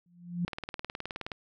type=tone with exponential growth; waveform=sine; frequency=174.61 Hz; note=F3; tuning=in tune; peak=-25 dBFS; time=0.06-0.45 s; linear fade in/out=2 ms; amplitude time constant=84 ms
type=click train; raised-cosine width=0.3 ms; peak=-20 dBFS; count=17; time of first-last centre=0.48-1.318 s; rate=19.1 Hz
effects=none